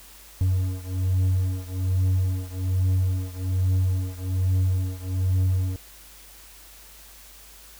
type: beating tone pair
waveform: triangle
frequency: 92.5 / 93.7 Hz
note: F#2 / F#2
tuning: 0 / +22 cents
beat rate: 1.2 Hz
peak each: -21 / -23 dBFS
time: 0.41-5.76 s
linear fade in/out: 0 ms
effects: added 50 Hz sine -51 dBFS peak until 7.79 s + white hiss -48 dBFS RMS until 7.79 s